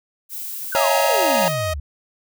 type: noise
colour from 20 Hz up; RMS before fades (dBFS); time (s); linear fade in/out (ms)
violet; -30; 0.29-1.55; 50
type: exponential sweep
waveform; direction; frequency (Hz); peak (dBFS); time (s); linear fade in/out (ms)
sine; down; 1569 to 65.41; -25; 0.72-1.8; 5
type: chord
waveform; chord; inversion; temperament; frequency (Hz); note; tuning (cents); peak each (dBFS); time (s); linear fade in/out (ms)
square; Bb minor seventh; first; equal with one note detuned; 554.4 / 686.1 / 830.6 / 932.3; Db5 / F5 / Ab5 / Bb5; 0 / -31 / 0 / 0; -21 / -25 / -26 / -23; 0.75-1.48; 0
type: tone with pitch glide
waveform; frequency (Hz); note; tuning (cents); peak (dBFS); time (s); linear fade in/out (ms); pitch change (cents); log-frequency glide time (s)
sawtooth; 638 to 626.7; D#5 to D#5; +43 to +12; -18; 0.75-1.74; 10; -31; 1.23-1.34
effects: none